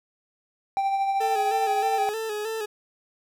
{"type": "tone with tremolo", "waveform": "triangle", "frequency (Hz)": 784, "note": "G5", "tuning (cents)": 0, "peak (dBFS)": -18, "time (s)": [0.77, 2.09], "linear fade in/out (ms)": 0, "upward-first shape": "triangle", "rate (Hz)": 13, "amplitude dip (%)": 45}
{"type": "tone with vibrato", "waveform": "40% pulse", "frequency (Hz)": 432.3, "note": "A4", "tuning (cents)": -31, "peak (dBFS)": -27, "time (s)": [1.2, 2.66], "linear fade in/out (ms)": 10, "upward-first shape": "square", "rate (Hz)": 3.2, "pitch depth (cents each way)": 49}
{"effects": []}